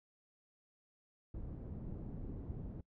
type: low-pass noise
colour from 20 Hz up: pink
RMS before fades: -45 dBFS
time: 1.34-2.81 s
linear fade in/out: 5 ms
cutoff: 280 Hz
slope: 12 dB/octave
effects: noise-tail reverb RT60 0.1 s tail -22 dB re dry